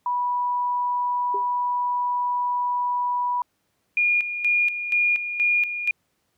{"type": "tone", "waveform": "sine", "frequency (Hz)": 980, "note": "B5", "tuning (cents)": -14, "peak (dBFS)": -21, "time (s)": [0.06, 3.42], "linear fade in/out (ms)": 2}
{"type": "tone with exponential decay", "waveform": "sine", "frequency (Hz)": 400.4, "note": "G4", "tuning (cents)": 37, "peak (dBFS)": -26, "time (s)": [1.34, 1.47], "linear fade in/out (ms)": 5, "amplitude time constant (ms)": 28}
{"type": "tone with tremolo", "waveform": "sine", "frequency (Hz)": 2428, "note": "D#7", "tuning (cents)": -43, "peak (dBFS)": -17, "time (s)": [3.97, 5.91], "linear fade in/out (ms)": 2, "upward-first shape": "square", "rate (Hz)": 2.1, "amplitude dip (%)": 65}
{"effects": ["pink hiss -71 dBFS RMS until 6.37 s", "high-pass 80 Hz 12 dB/octave"]}